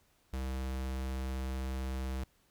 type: tone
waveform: square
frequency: 65.41 Hz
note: C2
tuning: in tune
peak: -35 dBFS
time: 0.33-2.24 s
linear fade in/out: 5 ms
effects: pink hiss -70 dBFS RMS until 2.5 s